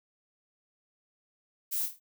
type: noise with echo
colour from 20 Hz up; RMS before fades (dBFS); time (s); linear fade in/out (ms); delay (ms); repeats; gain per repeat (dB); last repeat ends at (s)
violet; -32; 1.71-1.87; 20; 26; 5; -6; 2
effects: none